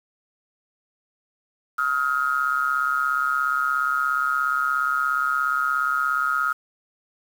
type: ring-modulated tone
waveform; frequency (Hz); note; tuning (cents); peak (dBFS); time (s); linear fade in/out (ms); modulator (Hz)
triangle; 68.5; C#2; -20; -15; 1.78-6.53; 10; 1340
effects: 7-bit